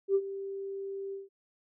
sine tone with ADSR envelope, 392.2 Hz, G4, 1 cent sharp, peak -20 dBFS, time 0.08-1.29 s, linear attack 70 ms, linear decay 56 ms, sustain -15 dB, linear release 160 ms, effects tanh soft clip ceiling -16 dBFS

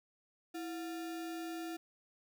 sine tone with sample-and-hold, 330 Hz, E4, 2 cents sharp, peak -39 dBFS, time 0.54-1.77 s, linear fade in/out 10 ms, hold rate 1050 Hz, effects none

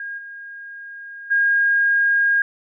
sine tone with level steps, 1625 Hz, G#6, 38 cents flat, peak -27 / -33 / -14 dBFS, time 0-2.42 s, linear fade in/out 2 ms, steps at 0.17 / 1.3 s, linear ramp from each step 20 ms, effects none

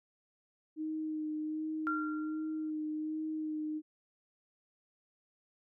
sine tone with vibrato, 310 Hz, D#4, 6 cents flat, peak -34 dBFS, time 0.76-3.82 s, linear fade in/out 50 ms, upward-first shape sine, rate 1.3 Hz, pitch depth 18 cents each way
sine tone with exponential decay, 1379 Hz, F6, 22 cents flat, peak -30 dBFS, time 1.87-2.7 s, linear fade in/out 0 ms, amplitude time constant 180 ms
effects none

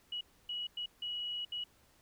sine tone bursts at uneven times, 2919 Hz, F#7, 24 cents flat, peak -36 dBFS, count 5, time 0.12-0.21 / 0.49-0.67 / 0.77-0.86 / 1.02-1.45 / 1.52-1.64 s, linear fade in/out 5 ms, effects pink hiss -67 dBFS RMS until 2.01 s

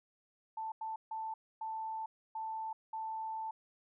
sine tone bursts at uneven times, 884 Hz, A5, 8 cents sharp, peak -37 dBFS, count 6, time 0.57-0.72 / 0.81-0.96 / 1.11-1.34 / 1.61-2.06 / 2.35-2.73 / 2.93-3.51 s, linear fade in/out 5 ms, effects none

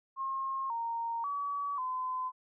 sine tone with pitch steps, 1073 / 926 / 1139 / 1022 Hz, C6 / A#5 / C#6 / C6, +43 / -12 / +47 / -41 cents, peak -32 dBFS, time 0.16-2.32 s, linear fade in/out 50 ms, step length 540 ms, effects none

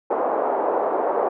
pink band-pass noise, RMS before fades -22 dBFS, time 0.1-1.29 s, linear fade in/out 10 ms, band 410 to 940 Hz, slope 24 dB/octave, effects none

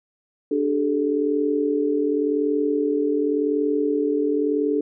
sine chord, D suspended fourth, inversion none, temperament equal with one note detuned, 293.7 / 392 / 432.9 Hz, D4 / G4 / A4, 0 / 0 / -28 cents, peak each -22 / -27 / -22 dBFS, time 0.51-4.81 s, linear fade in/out 5 ms, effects none

